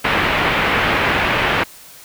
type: low-pass noise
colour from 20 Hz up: white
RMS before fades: -17 dBFS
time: 0.04-1.64 s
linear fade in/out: 10 ms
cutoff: 2600 Hz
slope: 24 dB/octave
effects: white hiss -41 dBFS RMS until 2.04 s